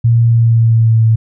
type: tone with pitch glide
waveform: sine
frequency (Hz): 116.54 to 112.12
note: A#2 to A2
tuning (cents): 0 to +33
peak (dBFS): -6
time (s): 0.04-1.16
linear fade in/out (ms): 10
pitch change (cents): -67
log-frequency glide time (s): 0.24-1.05
effects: none